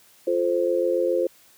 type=chord; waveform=sine; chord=F major; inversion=none; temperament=just; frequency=349.2 / 436.5 / 523.8 Hz; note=F4 / A4 / C5; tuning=0 / -14 / +2 cents; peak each=-24 / -27 / -22 dBFS; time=0.27-1.27 s; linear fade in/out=5 ms; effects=white hiss -55 dBFS RMS until 1.57 s + high-pass 80 Hz 12 dB/octave